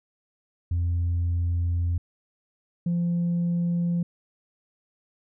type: tone pair in turn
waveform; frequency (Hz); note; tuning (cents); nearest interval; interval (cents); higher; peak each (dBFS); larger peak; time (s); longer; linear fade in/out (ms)
sine; 86.3 / 172.6; F2 / F3; -20 / -20; octave; 1200; second; -20; neither; 0.71-1.98 / 2.86-4.03; first; 5
effects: tanh soft clip ceiling -20 dBFS